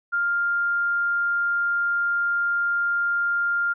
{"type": "tone", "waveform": "sine", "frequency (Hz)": 1400, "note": "F6", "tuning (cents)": 4, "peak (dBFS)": -20, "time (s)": [0.12, 3.74], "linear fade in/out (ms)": 20, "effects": []}